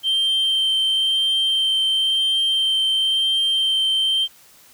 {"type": "tone with vibrato", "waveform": "sine", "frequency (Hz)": 3136, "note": "G7", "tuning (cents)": 0, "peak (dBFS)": -14, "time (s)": [0.03, 4.28], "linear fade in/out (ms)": 50, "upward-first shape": "sine", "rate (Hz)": 0.97, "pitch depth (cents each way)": 9, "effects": ["tanh soft clip ceiling -15 dBFS", "white hiss -50 dBFS RMS until 4.73 s"]}